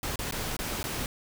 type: noise with dropouts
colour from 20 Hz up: pink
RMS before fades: -33 dBFS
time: 0.03-1.06 s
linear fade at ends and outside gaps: 1 ms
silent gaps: 0.158-0.19 / 0.311-0.323 / 0.567-0.59 / 0.83-0.84 s
effects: none